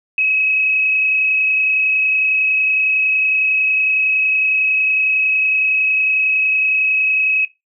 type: tone with frequency modulation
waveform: sine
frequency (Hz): 2559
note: D#7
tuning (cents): +48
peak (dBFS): -13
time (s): 0.18-7.45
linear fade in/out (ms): 2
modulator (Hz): 30.9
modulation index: 0.92
effects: noise-tail reverb RT60 0.2 s tail -19 dB re dry